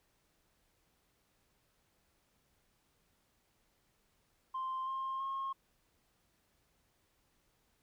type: tone with pitch steps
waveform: sine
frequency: 1046.5 / 1062.3 / 1078.4 Hz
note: C6 / C6 / C#6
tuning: 0 / +26 / -48 cents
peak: -34 dBFS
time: 4.54-5.53 s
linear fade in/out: 10 ms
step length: 330 ms
effects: tanh soft clip ceiling -33 dBFS + pink hiss -75 dBFS RMS until 7.82 s